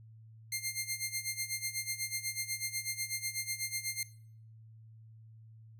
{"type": "tone with tremolo", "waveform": "10% pulse", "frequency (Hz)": 2108, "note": "C7", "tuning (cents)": 12, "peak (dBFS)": -23, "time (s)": [0.52, 4.03], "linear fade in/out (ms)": 2, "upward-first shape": "sine", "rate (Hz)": 8.1, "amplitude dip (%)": 85, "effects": ["noise-tail reverb RT60 0.6 s tail -20 dB re dry", "added 111 Hz sine -52 dBFS peak until 5.79 s"]}